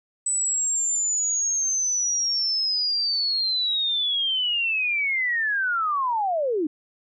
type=linear sweep; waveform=sine; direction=down; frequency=8010 to 284.8 Hz; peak=-21 dBFS; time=0.26-6.67 s; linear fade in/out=5 ms; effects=none